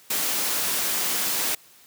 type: high-pass noise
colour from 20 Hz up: white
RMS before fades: -25 dBFS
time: 0.1-1.55 s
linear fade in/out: 5 ms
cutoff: 160 Hz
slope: 12 dB/octave
effects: white hiss -53 dBFS RMS until 1.86 s + high-pass 100 Hz 12 dB/octave